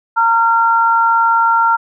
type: tone pair together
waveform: sine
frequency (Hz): 918 / 1376.7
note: A#5 / F6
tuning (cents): -27 / -25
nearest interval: perfect fifth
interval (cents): 702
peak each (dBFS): -12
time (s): 0.16-1.77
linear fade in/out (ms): 20
effects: none